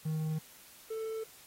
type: tone pair in turn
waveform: triangle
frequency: 156.6 / 442.9 Hz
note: D#3 / A4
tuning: +11 / +11 cents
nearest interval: octave + tritone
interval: 1800 cents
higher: second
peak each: -29 / -33 dBFS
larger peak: first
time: 0.05-0.39 / 0.9-1.24 s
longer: neither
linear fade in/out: 10 ms
effects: white hiss -56 dBFS RMS until 1.46 s + AAC 48 kbps